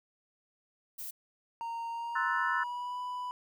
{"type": "noise", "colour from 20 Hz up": "violet", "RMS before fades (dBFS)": -41, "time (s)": [0.98, 1.11], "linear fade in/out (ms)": 10}
{"type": "tone with pitch glide", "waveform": "triangle", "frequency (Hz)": [925, 991.4], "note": ["A#5", "B5"], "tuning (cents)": [-14, 6], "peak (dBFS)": -33, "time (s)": [1.61, 3.31], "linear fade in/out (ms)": 0, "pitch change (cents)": 120, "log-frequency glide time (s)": [1.9, 2.99]}
{"type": "chord", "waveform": "sine", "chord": "F# half-diminished seventh", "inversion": "second", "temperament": "equal", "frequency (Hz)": [1046.5, 1318.5, 1480, 1760], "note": ["C6", "E6", "F#6", "A6"], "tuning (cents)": [0, 0, 0, 0], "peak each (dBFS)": -34, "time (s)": [2.15, 2.64], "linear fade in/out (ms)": 10}
{"effects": []}